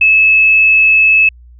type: tone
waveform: sine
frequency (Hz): 2599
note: E7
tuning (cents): -25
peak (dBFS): -5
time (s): 0.01-1.29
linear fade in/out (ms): 5
effects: added 60 Hz sine -36 dBFS peak until 1.59 s